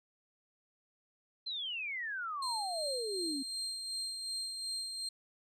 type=exponential sweep; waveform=sine; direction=down; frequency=4186 to 260.8 Hz; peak=-36 dBFS; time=1.46-3.43 s; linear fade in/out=10 ms
type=tone with tremolo; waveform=35% pulse; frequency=4186 Hz; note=C8; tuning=in tune; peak=-34 dBFS; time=2.42-5.09 s; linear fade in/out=5 ms; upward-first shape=sine; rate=2.7 Hz; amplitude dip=40%
effects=resampled to 32000 Hz